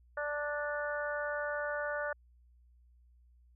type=harmonic tone; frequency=293.7 Hz; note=D4; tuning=in tune; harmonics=2 / 3 / 4 / 5 / 6; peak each=-36 / -45 / -43 / -38 / -43 dBFS; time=0.17-2.13 s; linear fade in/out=5 ms; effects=added 60 Hz sine -60 dBFS peak until 3.55 s